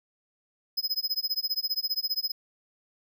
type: tone with tremolo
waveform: square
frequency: 5060 Hz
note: D#8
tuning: 28 cents sharp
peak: -24 dBFS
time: 0.77-2.32 s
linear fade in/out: 10 ms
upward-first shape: sine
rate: 15 Hz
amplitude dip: 100%
effects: none